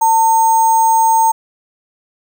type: tone with sample-and-hold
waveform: sine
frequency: 900 Hz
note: A5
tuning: 39 cents sharp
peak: -8 dBFS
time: 0.01-1.32 s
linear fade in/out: 10 ms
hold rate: 7350 Hz
effects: none